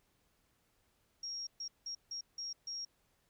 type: tone bursts at uneven times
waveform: sine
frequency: 5588 Hz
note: F8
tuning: in tune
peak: -39 dBFS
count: 6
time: 1.23-1.47 / 1.6-1.68 / 1.86-1.95 / 2.11-2.21 / 2.38-2.53 / 2.67-2.85 s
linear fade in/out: 5 ms
effects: pink hiss -75 dBFS RMS until 3.29 s